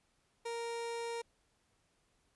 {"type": "tone", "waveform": "30% pulse", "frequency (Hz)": 466.2, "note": "A#4", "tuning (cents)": 0, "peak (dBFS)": -35, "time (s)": [0.45, 1.22], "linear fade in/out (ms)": 10, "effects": ["pink hiss -75 dBFS RMS until 2.35 s", "resampled to 24000 Hz"]}